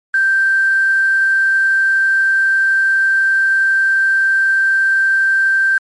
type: tone with quantisation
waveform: sine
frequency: 1568 Hz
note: G6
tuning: in tune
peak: -10 dBFS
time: 0.14-5.78 s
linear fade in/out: 2 ms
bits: 6
effects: MP3 48 kbps